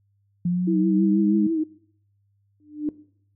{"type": "linear sweep", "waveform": "sine", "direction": "up", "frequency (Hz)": [174.61, 208.9], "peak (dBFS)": -19, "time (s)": [0.45, 1.47], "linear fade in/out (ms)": 5}
{"type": "tone with vibrato", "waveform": "sine", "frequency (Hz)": 320, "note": "D#4", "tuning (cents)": 49, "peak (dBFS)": -20, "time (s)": [0.67, 1.64], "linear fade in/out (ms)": 10, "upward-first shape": "triangle", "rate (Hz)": 6.2, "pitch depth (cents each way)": 69}
{"type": "tone with exponential growth", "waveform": "sine", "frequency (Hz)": 299.5, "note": "D4", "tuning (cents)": 34, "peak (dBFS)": -18, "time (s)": [2.6, 2.89], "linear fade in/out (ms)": 2, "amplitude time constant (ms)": 61}
{"effects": ["noise-tail reverb RT60 0.6 s tail -19 dB re dry", "added 100 Hz sine -63 dBFS peak until 3.35 s"]}